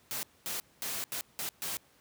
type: noise bursts at uneven times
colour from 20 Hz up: white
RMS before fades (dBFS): -36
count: 6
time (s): 0.11-0.23 / 0.46-0.6 / 0.82-1.04 / 1.12-1.21 / 1.39-1.49 / 1.62-1.77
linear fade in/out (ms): 0
effects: pink hiss -64 dBFS RMS until 2 s + high-pass 80 Hz 12 dB/octave